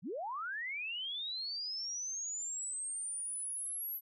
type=linear sweep; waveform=sine; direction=up; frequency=132 to 11840 Hz; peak=-37 dBFS; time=0.02-4.01 s; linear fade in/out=50 ms; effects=none